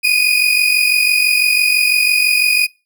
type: tone pair together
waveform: 35% pulse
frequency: 2448 / 2494 Hz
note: D#7 / D#7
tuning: -29 / +3 cents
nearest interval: unison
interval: 32 cents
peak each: -12 dBFS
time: 0.03-2.67 s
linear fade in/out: 20 ms
effects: noise-tail reverb RT60 0.3 s tail -25 dB re dry